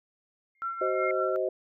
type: tone with exponential growth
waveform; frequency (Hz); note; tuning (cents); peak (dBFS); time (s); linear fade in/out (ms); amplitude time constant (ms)
sine; 2128; C7; +29; -29; 0.55-1.11; 2; 120
type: tone with tremolo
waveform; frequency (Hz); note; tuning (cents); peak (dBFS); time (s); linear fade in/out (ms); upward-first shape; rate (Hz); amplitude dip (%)
sine; 1356; E6; +49; -28; 0.62-1.36; 0; triangle; 5.4; 65
type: chord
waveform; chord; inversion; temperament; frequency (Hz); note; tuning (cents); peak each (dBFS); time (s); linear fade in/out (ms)
sine; C diminished; second; just; 376.7 / 523.3 / 627.9; Gb4 / C5 / Eb5; +31 / 0 / +16; -30; 0.81-1.49; 5
effects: none